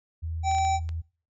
sine tone with pitch glide, 81.4 to 81.87 Hz, E2 to E2, -21 to -11 cents, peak -29 dBFS, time 0.22-1.02 s, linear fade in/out 20 ms, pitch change +10 cents, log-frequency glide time 0.47-0.75 s
harmonic tone, 773 Hz, G5, 24 cents flat, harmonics 1 / 3 / 5 / 7 / 9, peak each -22 / -37 / -42 / -46 / -38 dBFS, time 0.43-0.8 s, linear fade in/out 50 ms
clicks, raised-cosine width 0.2 ms, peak -26 dBFS, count 5, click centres 0.514 / 0.549 / 0.584 / 0.65 / 0.891 s
effects noise-tail reverb RT60 0.4 s tail -22 dB re dry

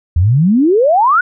sine exponential sweep, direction up, 78 to 1504 Hz, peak -7 dBFS, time 0.16-1.21 s, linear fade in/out 5 ms, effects none

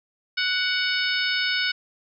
harmonic tone with a mistuned harmonic, 740 Hz, F#5, in tune, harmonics 2 / 3 / 4 / 5 / 6 / 7, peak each -26 / -28 / -29 / -30 / -31 / -31 dBFS, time 0.37-1.72 s, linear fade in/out 10 ms, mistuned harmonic 3, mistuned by +16 cents, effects none

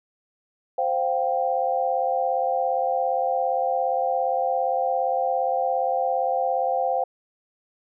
sine chord, C suspended fourth, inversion none, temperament equal with one note detuned, 523.3 / 706.6 / 784 Hz, C5 / F5 / G5, 0 / +20 / 0 cents, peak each -25 dBFS, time 0.78-7.04 s, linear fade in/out 5 ms, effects none

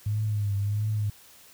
sine tone with vibrato, 103.8 Hz, G#2, in tune, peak -24 dBFS, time 0.06-1.1 s, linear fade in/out 5 ms, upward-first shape triangle, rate 1.5 Hz, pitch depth 75 cents each way, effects white hiss -53 dBFS RMS until 1.53 s

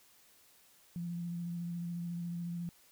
sine tone with vibrato, 172.2 Hz, F3, 24 cents flat, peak -36 dBFS, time 0.96-2.69 s, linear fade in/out 0 ms, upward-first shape square, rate 14 Hz, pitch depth 15 cents each way, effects white hiss -64 dBFS RMS until 2.91 s

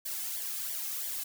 blue noise with flanger, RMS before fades -36 dBFS, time 0.05-1.24 s, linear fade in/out 10 ms, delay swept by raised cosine 0.75 to 2.15 ms, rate 3 Hz, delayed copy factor -0.75, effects none

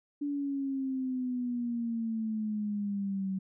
sine exponential sweep, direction down, 290 to 189.3 Hz, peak -30 dBFS, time 0.21-3.39 s, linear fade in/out 10 ms, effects none

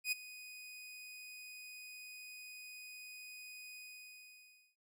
sawtooth tone with ADSR envelope, 2489 Hz, D#7, in tune, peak -28 dBFS, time 0.04-4.76 s, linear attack 80 ms, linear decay 15 ms, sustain -18 dB, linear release 1000 ms, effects none

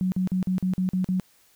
sine tone bursts, 185 Hz, F#3, in tune, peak -21 dBFS, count 8, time 0.01-1.198 s, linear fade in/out 0 ms, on 110 ms, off 44 ms, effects white hiss -60 dBFS RMS until 1.55 s

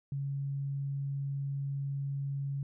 sine tone, 139.1 Hz, C#3, 6 cents sharp, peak -32 dBFS, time 0.12-2.63 s, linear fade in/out 2 ms, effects none

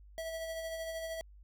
square tone with tremolo, 652 Hz, E5, 19 cents flat, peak -37 dBFS, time 0.18-1.21 s, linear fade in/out 0 ms, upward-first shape sine, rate 13 Hz, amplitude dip 35%, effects added 50 Hz sine -53 dBFS peak until 1.43 s

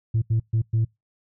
sine tone bursts at uneven times, 112.2 Hz, A2, 34 cents sharp, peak -16 dBFS, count 4, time 0.14-0.22 / 0.3-0.4 / 0.53-0.62 / 0.73-0.85 s, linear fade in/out 10 ms, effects noise-tail reverb RT60 0.2 s tail -26 dB re dry + tanh soft clip ceiling -16 dBFS

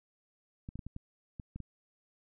clicks, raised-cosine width 5 ms, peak -29 dBFS, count 8, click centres 0.689 / 0.756 / 0.792 / 0.866 / 0.964 / 1.398 / 1.56 / 1.603 s, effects none

